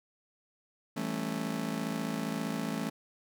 40% pulse chord, A dominant seventh, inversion second, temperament just, 165 / 198 / 220 / 275 Hz, E3 / G3 / A3 / C#4, +2 / +18 / 0 / -14 cents, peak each -38 / -40 / -35 / -37 dBFS, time 0.96-2.9 s, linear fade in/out 10 ms, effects none

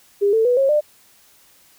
sine tone with pitch steps, 404 / 445.7 / 491.7 / 542.4 / 598.4 Hz, G#4 / A4 / B4 / C#5 / D5, -48 / +22 / -8 / -38 / +32 cents, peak -13 dBFS, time 0.21-0.81 s, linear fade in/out 20 ms, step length 120 ms, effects white hiss -53 dBFS RMS until 1.78 s

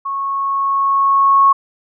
sine tone with level ramp, 1100 Hz, C#6, 14 cents flat, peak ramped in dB -19 to -6 dBFS, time 0.05-1.53 s, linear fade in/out 10 ms, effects none

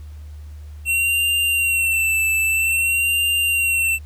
square tone with vibrato, 2715 Hz, F7, 50 cents flat, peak -17 dBFS, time 0.85-3.99 s, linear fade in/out 50 ms, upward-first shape sine, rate 0.51 Hz, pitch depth 47 cents each way, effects added 75 Hz sine -33 dBFS peak until 4.05 s + pink hiss -55 dBFS RMS until 4.05 s

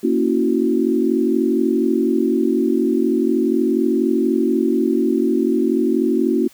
sine chord, F# dominant seventh, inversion first, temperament equal, 233.1 / 277.2 / 329.6 / 370 Hz, A#3 / C#4 / E4 / F#4, 0 / 0 / 0 / 0 cents, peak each -20 dBFS, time 0.03-6.48 s, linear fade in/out 10 ms, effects white hiss -49 dBFS RMS until 6.53 s

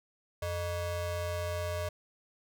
square ring-modulated tone, 261.6 Hz, C4, in tune, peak -30 dBFS, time 0.42-1.89 s, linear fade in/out 5 ms, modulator 350 Hz, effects none

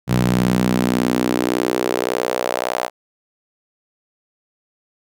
sawtooth tone with high-pass filter sweep, 61.74 Hz, B1, in tune, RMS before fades -19 dBFS, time 0.07-2.9 s, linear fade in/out 50 ms, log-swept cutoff 140 to 690 Hz, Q 2.4, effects none

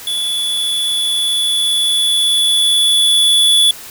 square tone with level ramp, 3437 Hz, A7, 41 cents flat, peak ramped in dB -17 to -8 dBFS, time 0.07-3.71 s, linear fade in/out 2 ms, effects white hiss -33 dBFS RMS until 3.9 s

